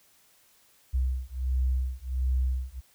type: beating tone pair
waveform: sine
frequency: 63.4 / 64.8 Hz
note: B1 / C2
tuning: +46 / -16 cents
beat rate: 1.4 Hz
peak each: -28 dBFS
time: 0.93-2.81 s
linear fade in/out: 20 ms
effects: white hiss -62 dBFS RMS until 2.94 s